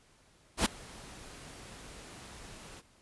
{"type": "noise with ADSR envelope", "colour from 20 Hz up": "pink", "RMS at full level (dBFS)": -25, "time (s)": [0.57, 2.82], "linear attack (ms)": 87, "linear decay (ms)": 8, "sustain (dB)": -24, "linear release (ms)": 36, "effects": ["pink hiss -64 dBFS RMS until 3.01 s", "resampled to 24000 Hz"]}